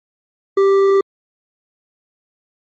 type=tone with hard clipping; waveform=sine; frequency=392 Hz; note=G4; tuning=in tune; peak=-11 dBFS; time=0.57-1.01 s; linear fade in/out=5 ms; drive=7 dB; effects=MP3 32 kbps